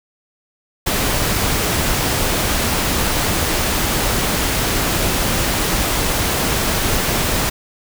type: noise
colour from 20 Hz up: pink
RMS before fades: -18 dBFS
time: 0.86-7.5 s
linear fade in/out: 10 ms
effects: none